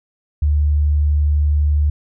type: tone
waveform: sine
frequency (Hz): 74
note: D2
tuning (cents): +14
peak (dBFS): -12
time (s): 0.42-1.9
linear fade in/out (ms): 5
effects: none